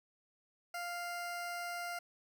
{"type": "tone", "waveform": "20% pulse", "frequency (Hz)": 698.5, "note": "F5", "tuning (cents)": 0, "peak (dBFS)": -34, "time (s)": [0.74, 1.99], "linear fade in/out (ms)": 5, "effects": []}